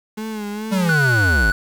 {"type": "tone with vibrato", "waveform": "35% pulse", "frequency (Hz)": 212.6, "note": "G#3", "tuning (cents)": 41, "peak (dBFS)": -24, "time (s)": [0.17, 0.91], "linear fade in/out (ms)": 10, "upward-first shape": "sine", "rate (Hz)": 2.4, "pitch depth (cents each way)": 64}
{"type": "linear sweep", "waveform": "square", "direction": "down", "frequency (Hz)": [200, 43.08], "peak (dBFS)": -17, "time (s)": [0.71, 1.52], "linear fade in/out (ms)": 20}
{"type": "tone", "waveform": "triangle", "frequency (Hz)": 1480, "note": "F#6", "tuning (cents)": 0, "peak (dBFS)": -14, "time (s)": [0.89, 1.52], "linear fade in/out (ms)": 2}
{"effects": ["7-bit"]}